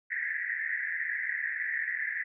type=band-pass noise; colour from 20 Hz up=white; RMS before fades=-33 dBFS; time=0.1-2.24 s; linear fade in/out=20 ms; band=1700 to 2000 Hz; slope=96 dB/octave; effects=none

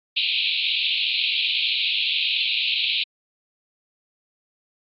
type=band-pass noise; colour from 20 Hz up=pink; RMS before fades=-23 dBFS; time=0.16-3.04 s; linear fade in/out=10 ms; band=2400 to 4200 Hz; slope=96 dB/octave; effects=AAC 64 kbps

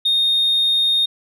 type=tone; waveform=sine; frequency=3690 Hz; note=A#7; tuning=18 cents flat; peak=-12 dBFS; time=0.05-1.06 s; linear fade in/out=10 ms; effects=tanh soft clip ceiling -12 dBFS

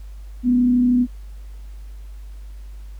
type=tone with frequency modulation; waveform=sine; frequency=246.6 Hz; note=B3; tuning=2 cents flat; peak=-13 dBFS; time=0.43-1.07 s; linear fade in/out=50 ms; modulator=32.7 Hz; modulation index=0.24; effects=added 50 Hz sine -33 dBFS peak until 2.99 s + pink hiss -56 dBFS RMS until 2.99 s

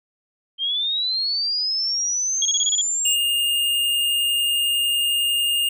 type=linear sweep; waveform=sine; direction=up; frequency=3143 to 7700 Hz; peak=-20 dBFS; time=0.58-3.17 s; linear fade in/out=50 ms
type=tone bursts; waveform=sine; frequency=3322 Hz; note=G#7; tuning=in tune; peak=-18 dBFS; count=7; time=2.42-2.813 s; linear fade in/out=2 ms; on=33 ms; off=27 ms
type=tone; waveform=square; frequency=2827 Hz; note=F7; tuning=20 cents sharp; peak=-19 dBFS; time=3.05-5.69 s; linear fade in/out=5 ms
effects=none

